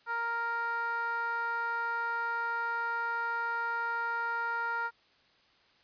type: tone with band-pass filter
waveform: 15% pulse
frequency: 466.2 Hz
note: A#4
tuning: in tune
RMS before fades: -33 dBFS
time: 0.06-4.91 s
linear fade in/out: 50 ms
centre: 1200 Hz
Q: 8.3
effects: white hiss -65 dBFS RMS until 5.83 s + resampled to 11025 Hz